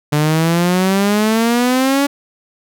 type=exponential sweep; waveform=sawtooth; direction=up; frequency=146.83 to 285.1 Hz; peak=-8 dBFS; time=0.12-2.07 s; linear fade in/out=10 ms; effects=none